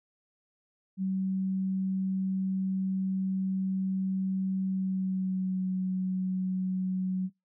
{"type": "tone with pitch glide", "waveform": "sine", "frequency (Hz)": [190, 186.3], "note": ["F#3", "F#3"], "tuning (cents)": [46, 12], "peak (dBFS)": -27, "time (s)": [0.97, 7.3], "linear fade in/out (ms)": 50, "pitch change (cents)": -34, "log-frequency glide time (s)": [4.64, 5.67], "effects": ["noise-tail reverb RT60 0.2 s tail -25 dB re dry"]}